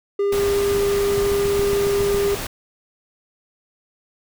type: tone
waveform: triangle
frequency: 402 Hz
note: G4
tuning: 44 cents sharp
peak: -15 dBFS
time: 0.19-2.35 s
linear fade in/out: 5 ms
type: noise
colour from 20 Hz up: pink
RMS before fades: -28 dBFS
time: 0.32-2.47 s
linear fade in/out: 5 ms
type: click train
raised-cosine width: 5 ms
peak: -17 dBFS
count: 8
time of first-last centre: 1.18-2.146 s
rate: 7.25 Hz
effects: none

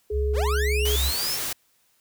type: tone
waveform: sine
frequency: 420 Hz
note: G#4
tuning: 19 cents sharp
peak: -26 dBFS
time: 0.1-0.96 s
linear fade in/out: 5 ms
type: tone with pitch glide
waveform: sine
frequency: 69 to 68.01 Hz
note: C#2 to C#2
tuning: -7 to -32 cents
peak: -22 dBFS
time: 0.11-1.13 s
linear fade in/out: 50 ms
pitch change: -25 cents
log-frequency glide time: 0.35-0.99 s
type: linear sweep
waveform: 40% pulse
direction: up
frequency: 309.4 to 5588 Hz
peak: -26 dBFS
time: 0.33-1.39 s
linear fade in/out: 50 ms
type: noise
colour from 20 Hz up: white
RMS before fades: -29 dBFS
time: 0.85-1.53 s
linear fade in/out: 5 ms
effects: white hiss -65 dBFS RMS until 2 s

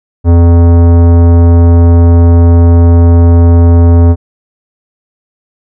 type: tone with tanh clipping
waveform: sine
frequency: 85.1 Hz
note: F2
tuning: 44 cents flat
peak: -3 dBFS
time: 0.24-4.16 s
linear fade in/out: 50 ms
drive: 17 dB
effects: none

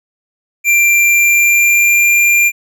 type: tone with pitch glide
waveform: square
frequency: 2367 to 2388 Hz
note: D7 to D7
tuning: +13 to +28 cents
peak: -8 dBFS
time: 0.64-2.52 s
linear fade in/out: 50 ms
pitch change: +15 cents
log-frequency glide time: 0.88-2.1 s
effects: none

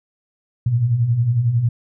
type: beating tone pair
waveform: sine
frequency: 110 / 121 Hz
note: A2 / B2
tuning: 0 / -35 cents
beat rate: 11 Hz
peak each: -23 / -15 dBFS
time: 0.66-1.69 s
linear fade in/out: 5 ms
effects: none

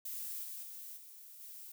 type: noise with level steps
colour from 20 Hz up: violet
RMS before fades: -42 / -45 / -48 / -54 / -50 dBFS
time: 0.05-1.72 s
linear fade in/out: 5 ms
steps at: 0.43 / 0.62 / 0.96 / 1.39 s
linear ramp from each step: 20 ms
effects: none

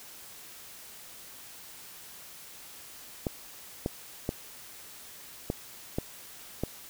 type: clicks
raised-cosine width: 2 ms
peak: -15 dBFS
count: 6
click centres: 3.268 / 3.861 / 4.291 / 5.501 / 5.985 / 6.636 s
effects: white hiss -48 dBFS RMS until 6.89 s

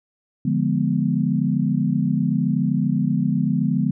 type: chord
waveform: sine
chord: D diminished seventh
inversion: none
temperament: equal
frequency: 146.83 / 174.61 / 207.7 / 246.9 Hz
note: D3 / F3 / Ab3 / Cb4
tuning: 0 / 0 / 0 / 0 cents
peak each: -23 dBFS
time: 0.45-3.91 s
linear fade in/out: 5 ms
effects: none

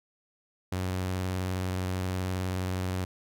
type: tone with vibrato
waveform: sawtooth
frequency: 92.5 Hz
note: F#2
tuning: in tune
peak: -25 dBFS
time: 0.72-3.05 s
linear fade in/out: 5 ms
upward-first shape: sine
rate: 19 Hz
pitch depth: 33 cents each way
effects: none

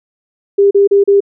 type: tone bursts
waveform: sine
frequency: 400 Hz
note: G4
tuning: 35 cents sharp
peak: -5 dBFS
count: 4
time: 0.58-1.205 s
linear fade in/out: 10 ms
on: 130 ms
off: 35 ms
effects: none

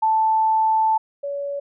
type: tone pair in turn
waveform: sine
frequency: 880 / 566 Hz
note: A5 / C#5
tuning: 0 / +36 cents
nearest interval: minor sixth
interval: 764 cents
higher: first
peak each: -15 / -24 dBFS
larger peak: first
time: 0.02-0.98 / 1.23-1.6 s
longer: first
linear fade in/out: 10 ms
effects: none

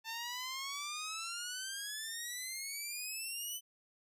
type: exponential sweep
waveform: 10% pulse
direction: up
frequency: 888 to 3036 Hz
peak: -31 dBFS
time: 0.04-3.61 s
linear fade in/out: 50 ms
effects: resampled to 32000 Hz

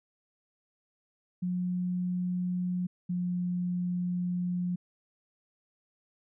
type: tone pair in turn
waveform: sine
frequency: 180 / 178.24 Hz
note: F#3 / F3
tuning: -47 / +36 cents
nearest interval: unison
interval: 17 cents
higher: first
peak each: -28 dBFS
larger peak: neither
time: 1.42-2.87 / 3.09-4.76 s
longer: second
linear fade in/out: 10 ms
effects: none

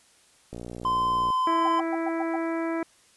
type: click train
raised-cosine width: 2 ms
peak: -24 dBFS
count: 47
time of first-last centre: 0.53-1.303 s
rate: 59.5 Hz
type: tone with pitch glide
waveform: triangle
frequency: 1031 to 1020.9 Hz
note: C6 to C6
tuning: -26 to -43 cents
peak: -20 dBFS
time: 0.85-1.8 s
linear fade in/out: 2 ms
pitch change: -17 cents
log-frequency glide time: 1.1-1.63 s
type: harmonic tone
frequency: 329.6 Hz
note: E4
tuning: in tune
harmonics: 1 / 2 / 3 / 4 / 5 / 6 / 7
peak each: -27 / -33 / -37 / -39 / -41 / -43 / -44 dBFS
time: 1.47-2.83 s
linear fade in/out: 2 ms
type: tone bursts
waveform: sine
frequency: 769 Hz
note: G5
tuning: 33 cents flat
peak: -27 dBFS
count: 6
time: 1.65-2.362 s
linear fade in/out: 5 ms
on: 27 ms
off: 110 ms
effects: white hiss -59 dBFS RMS until 3.16 s + resampled to 24000 Hz

